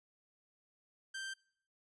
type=tone; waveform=sawtooth; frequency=1568 Hz; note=G6; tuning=in tune; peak=-37 dBFS; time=1.14-1.34 s; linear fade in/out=10 ms; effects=noise-tail reverb RT60 0.6 s tail -25 dB re dry + resampled to 22050 Hz